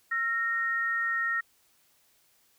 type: tone pair together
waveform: sine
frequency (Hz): 1351 / 1857.3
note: E6 / A#6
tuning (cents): +42 / -7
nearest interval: tritone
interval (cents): 551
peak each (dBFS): -32 / -27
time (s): 0.11-1.41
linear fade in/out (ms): 10
effects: white hiss -66 dBFS RMS until 2.58 s